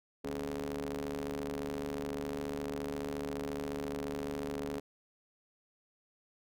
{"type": "ring-modulated tone", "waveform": "sawtooth", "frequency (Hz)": 74.3, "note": "D2", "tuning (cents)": 21, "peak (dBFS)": -29, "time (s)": [0.24, 4.8], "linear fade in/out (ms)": 10, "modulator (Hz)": 347, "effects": []}